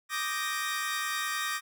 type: chord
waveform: sawtooth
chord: Eb major seventh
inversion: third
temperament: equal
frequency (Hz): 1174.7 / 1244.5 / 1568 / 1864.7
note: D6 / Eb6 / G6 / Bb6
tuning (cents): 0 / 0 / 0 / 0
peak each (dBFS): -32 / -34 / -35 / -30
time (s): 0.09-1.61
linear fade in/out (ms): 50
effects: none